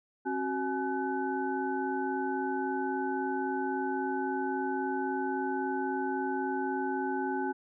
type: tone cluster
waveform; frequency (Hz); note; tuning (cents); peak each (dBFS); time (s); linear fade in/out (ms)
sine; 268.7 / 372.4 / 847 / 1505; C4 / F#4 / G#5 / F#6; +46 / +11 / +34 / +29; -34 / -34 / -34 / -39; 0.25-7.53; 20
effects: none